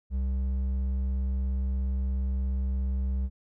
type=tone with hard clipping; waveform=sine; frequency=65.5 Hz; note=C2; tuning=2 cents sharp; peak=-27 dBFS; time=0.1-3.3 s; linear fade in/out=50 ms; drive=5 dB; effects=none